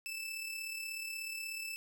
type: tone with amplitude modulation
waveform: sawtooth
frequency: 2637 Hz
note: E7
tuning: in tune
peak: -34 dBFS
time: 0.06-1.76 s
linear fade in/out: 0 ms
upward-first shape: sine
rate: 36.5 Hz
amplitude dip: 45%
effects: none